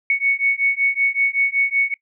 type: beating tone pair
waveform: sine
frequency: 2217 / 2222.3 Hz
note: C#7 / C#7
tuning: 0 / +4 cents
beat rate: 5.3 Hz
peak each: -19 dBFS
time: 0.1-1.94 s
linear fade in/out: 2 ms
effects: noise-tail reverb RT60 0.1 s tail -24 dB re dry